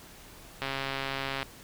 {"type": "click train", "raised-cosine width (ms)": 0.3, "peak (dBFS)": -16, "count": 111, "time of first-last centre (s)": [0.62, 1.429], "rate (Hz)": 136, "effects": ["pink hiss -50 dBFS RMS until 1.63 s"]}